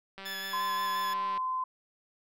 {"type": "click train", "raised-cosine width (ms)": 0.3, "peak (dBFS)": -28, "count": 233, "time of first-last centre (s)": [0.18, 1.376], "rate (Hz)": 194}
{"type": "tone with vibrato", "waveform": "20% pulse", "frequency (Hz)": 1721, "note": "A6", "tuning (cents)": -39, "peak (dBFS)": -31, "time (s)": [0.25, 1.14], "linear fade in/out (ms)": 10, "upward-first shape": "square", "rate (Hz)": 5.7, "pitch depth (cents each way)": 16}
{"type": "tone", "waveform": "sine", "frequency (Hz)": 1029, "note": "C6", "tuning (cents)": -29, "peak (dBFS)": -29, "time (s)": [0.53, 1.64], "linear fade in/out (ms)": 5}
{"effects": []}